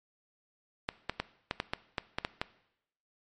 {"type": "clicks", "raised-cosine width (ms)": 0.3, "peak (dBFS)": -14, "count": 10, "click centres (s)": [0.889, 1.096, 1.2, 1.511, 1.601, 1.735, 1.982, 2.185, 2.249, 2.415], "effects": ["noise-tail reverb RT60 0.8 s tail -18 dB re dry", "MP3 48 kbps"]}